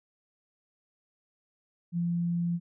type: tone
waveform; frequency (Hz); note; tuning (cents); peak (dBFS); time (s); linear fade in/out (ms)
sine; 171.9; F3; -27; -26; 1.92-2.6; 50
effects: none